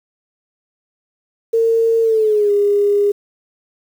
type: tone with pitch glide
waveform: sine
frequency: 455.3 to 408 Hz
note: A#4 to G#4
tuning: -41 to -31 cents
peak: -11 dBFS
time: 1.53-3.12 s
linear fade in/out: 10 ms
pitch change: -190 cents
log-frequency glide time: 2.02-2.51 s
effects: 7-bit